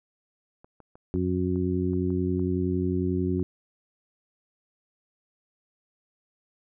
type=clicks; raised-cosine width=1 ms; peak=-35 dBFS; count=9; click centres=0.645 / 0.803 / 0.955 / 1.159 / 1.559 / 1.934 / 2.104 / 2.395 / 3.396 s
type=harmonic tone; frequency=91 Hz; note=F#2; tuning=28 cents flat; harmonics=1 / 2 / 3 / 4; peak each=-29 / -29 / -29 / -29 dBFS; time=1.14-3.43 s; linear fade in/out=0 ms
effects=none